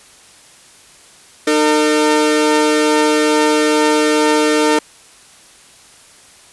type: tone pair together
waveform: sawtooth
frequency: 304.1 / 455 Hz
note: D#4 / A#4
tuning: -40 / -42 cents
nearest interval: perfect fifth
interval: 698 cents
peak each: -10 dBFS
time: 1.47-4.79 s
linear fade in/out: 5 ms
effects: white hiss -44 dBFS RMS until 6.52 s + resampled to 24000 Hz